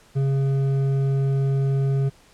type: tone with hard clipping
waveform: sine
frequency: 136.6 Hz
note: C#3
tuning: 25 cents flat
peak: -20 dBFS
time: 0.15-2.1 s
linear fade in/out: 20 ms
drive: 7 dB
effects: pink hiss -54 dBFS RMS until 2.33 s + low-pass 10000 Hz 12 dB/octave